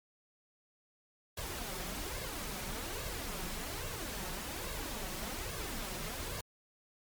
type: noise with flanger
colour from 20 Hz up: pink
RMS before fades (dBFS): -40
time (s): 1.37-6.41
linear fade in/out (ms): 5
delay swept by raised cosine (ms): 1.8 to 5.5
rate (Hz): 1.2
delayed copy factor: +0.6
effects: MP3 96 kbps